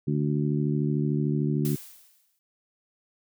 harmonic tone, 73.42 Hz, D2, in tune, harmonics 2 / 3 / 4 / 5, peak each -25 / -29 / -31 / -33 dBFS, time 0.07-1.76 s, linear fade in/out 10 ms
blue noise with exponential decay, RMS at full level -35 dBFS, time 1.65-2.39 s, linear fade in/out 0 ms, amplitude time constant 160 ms
effects none

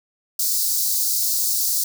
white high-pass noise, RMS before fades -21 dBFS, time 0.39-1.84 s, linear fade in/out 5 ms, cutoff 4300 Hz, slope 48 dB/octave, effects none

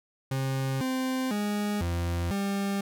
40% pulse tone with pitch steps, 133.8 / 259.5 / 206.9 / 86 / 198.6 Hz, C3 / C4 / G#3 / F2 / G3, +39 / -14 / -6 / -26 / +23 cents, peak -26 dBFS, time 0.31-2.81 s, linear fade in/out 5 ms, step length 500 ms, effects none

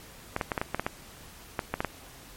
clicks, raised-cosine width 0.5 ms, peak -12 dBFS, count 12, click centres 0.364 / 0.412 / 0.518 / 0.578 / 0.615 / 0.746 / 0.796 / 0.865 / 1.592 / 1.74 / 1.805 / 1.847 s, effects pink hiss -49 dBFS RMS until 2.36 s + MP3 64 kbps

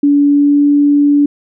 sine tone with pitch glide, 286.7 to 288.7 Hz, D4 to D4, -42 to -30 cents, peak -6 dBFS, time 0.03-1.26 s, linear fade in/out 5 ms, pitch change +12 cents, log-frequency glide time 0.27-0.66 s, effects none

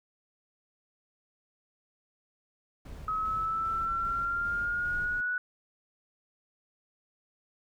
brown noise with tremolo, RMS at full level -42 dBFS, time 2.85-5.21 s, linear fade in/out 5 ms, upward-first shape square, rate 2.5 Hz, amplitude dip 30%
sine linear sweep, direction up, 1275 to 1480 Hz, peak -28 dBFS, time 3.08-5.38 s, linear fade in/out 2 ms
effects none

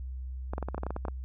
clicks, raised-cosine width 1 ms, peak -20 dBFS, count 12, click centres 0.535 / 0.581 / 0.627 / 0.686 / 0.746 / 0.78 / 0.834 / 0.866 / 0.906 / 0.964 / 1.052 / 1.083 s, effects added 64 Hz sine -35 dBFS peak until 1.24 s

